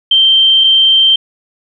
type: tone pair in turn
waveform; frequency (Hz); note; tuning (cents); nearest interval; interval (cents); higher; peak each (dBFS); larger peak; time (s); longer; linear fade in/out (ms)
sine; 3136 / 3136; G7 / G7; 0 / 0; unison; 0; neither; -5; neither; 0.11-0.64 / 0.64-1.16; first; 5
effects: none